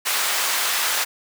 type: high-pass noise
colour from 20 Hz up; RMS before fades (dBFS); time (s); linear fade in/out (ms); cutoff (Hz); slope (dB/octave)
pink; -22; 0.05-1.05; 20; 1100; 12
effects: none